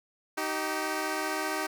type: tone pair together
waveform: 10% pulse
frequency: 311.1 / 385.2 Hz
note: D#4 / G4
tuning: 0 / -30 cents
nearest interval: major third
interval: 370 cents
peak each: -24 dBFS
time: 0.37-1.67 s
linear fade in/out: 10 ms
effects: none